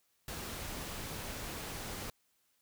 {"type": "noise", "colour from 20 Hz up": "pink", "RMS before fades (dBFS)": -42, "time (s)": [0.28, 2.1], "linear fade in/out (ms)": 2, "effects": ["white hiss -75 dBFS RMS until 2.61 s"]}